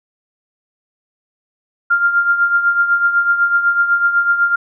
sine tone with tremolo, 1396.9 Hz, F6, in tune, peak -8 dBFS, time 1.9-4.56 s, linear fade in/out 10 ms, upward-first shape triangle, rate 8 Hz, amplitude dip 70%, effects none

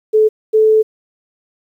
sine tone pair in turn, 432.8 / 435.6 Hz, A4 / A4, -29 / -17 cents, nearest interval unison, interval 12 cents, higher second, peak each -7 dBFS, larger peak neither, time 0.13-0.29 / 0.53-0.83 s, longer second, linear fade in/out 20 ms, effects 8-bit

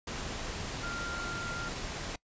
sine tone in noise, 1392 Hz, F6, 6 cents flat, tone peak -37 dBFS, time 0.83-1.69 s, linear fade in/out 5 ms, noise pink, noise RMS -38 dBFS, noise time 0.07-2.16 s, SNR -2 dB, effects noise-tail reverb RT60 0.1 s tail -23 dB re dry + resampled to 16000 Hz

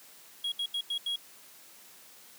triangle tone bursts at uneven times, 3300 Hz, G#7, 12 cents flat, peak -28 dBFS, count 5, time 0.44-0.52 / 0.59-0.66 / 0.74-0.81 / 0.9-0.98 / 1.06-1.16 s, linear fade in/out 5 ms, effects white hiss -54 dBFS RMS until 2.38 s + high-pass 150 Hz 12 dB/octave

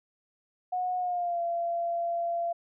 sine tone with pitch glide, 729 to 684.1 Hz, F#5 to F5, -26 to -36 cents, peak -27 dBFS, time 0.72-2.53 s, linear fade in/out 10 ms, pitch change -110 cents, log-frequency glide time 0.98-1.41 s, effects none

